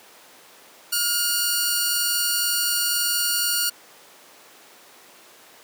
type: tone pair together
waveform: 10% pulse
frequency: 1424 / 4521 Hz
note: F6 / C#8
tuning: +33 / +33 cents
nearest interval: octave + minor sixth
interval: 2000 cents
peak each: -16 dBFS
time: 0.92-3.7 s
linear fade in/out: 10 ms
effects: pink hiss -48 dBFS RMS until 5.63 s + high-pass 400 Hz 12 dB/octave